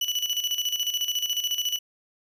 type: tone with tremolo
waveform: 35% pulse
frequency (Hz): 2960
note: F#7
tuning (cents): 0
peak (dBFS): -21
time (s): 0.01-1.79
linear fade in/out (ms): 5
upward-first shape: square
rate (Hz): 14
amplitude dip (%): 65
effects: none